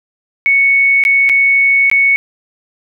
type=tone with dropouts; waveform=sine; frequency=2217 Hz; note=C#7; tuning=in tune; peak=-7 dBFS; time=0.46-2.16 s; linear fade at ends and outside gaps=0 ms; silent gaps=1.038-1.051 / 1.291-1.296 / 1.899-1.914 s; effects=none